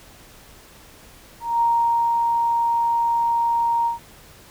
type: tone with ADSR envelope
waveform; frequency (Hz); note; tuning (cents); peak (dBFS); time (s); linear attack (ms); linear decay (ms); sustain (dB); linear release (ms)
sine; 933; A#5; +1; -15; 1.4-3.99; 210; 510; -2; 130
effects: pink hiss -47 dBFS RMS until 4.5 s